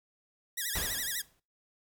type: tone with vibrato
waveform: 5% pulse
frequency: 1792 Hz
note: A6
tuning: 31 cents sharp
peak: -22 dBFS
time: 0.57-1.22 s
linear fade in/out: 10 ms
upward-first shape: sine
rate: 12 Hz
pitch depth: 180 cents each way
type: noise with exponential decay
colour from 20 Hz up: pink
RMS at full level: -34 dBFS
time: 0.75-1.4 s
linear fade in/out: 5 ms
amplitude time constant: 140 ms
effects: noise-tail reverb RT60 0.3 s tail -20 dB re dry